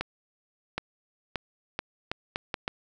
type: accelerating click train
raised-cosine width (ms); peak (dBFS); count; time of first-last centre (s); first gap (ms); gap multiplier
0.3; -13; 8; 0.01-2.679; 770; 0.75
effects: none